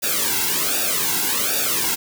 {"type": "noise with flanger", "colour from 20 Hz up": "white", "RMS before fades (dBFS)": -21, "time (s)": [0.02, 1.96], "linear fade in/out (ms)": 20, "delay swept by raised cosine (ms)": [0.95, 1.69], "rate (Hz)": 1.3, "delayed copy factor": -0.9, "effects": []}